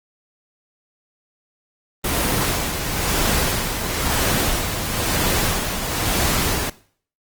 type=noise with tremolo; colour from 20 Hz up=pink; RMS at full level=-19 dBFS; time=2.04-6.7 s; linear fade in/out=5 ms; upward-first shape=sine; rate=1 Hz; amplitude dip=50%; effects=noise-tail reverb RT60 0.5 s tail -19 dB re dry + Opus 24 kbps